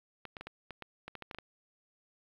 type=clicks; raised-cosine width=0.3 ms; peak=-26 dBFS; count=12; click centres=0.253 / 0.368 / 0.41 / 0.47 / 0.707 / 0.823 / 1.08 / 1.153 / 1.223 / 1.312 / 1.347 / 1.386 s; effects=low-pass 4000 Hz 12 dB/octave + 10-bit